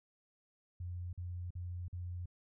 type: tone bursts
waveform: sine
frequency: 88.6 Hz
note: F2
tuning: 25 cents sharp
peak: -39 dBFS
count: 4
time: 0.8-2.258 s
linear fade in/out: 5 ms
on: 330 ms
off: 46 ms
effects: none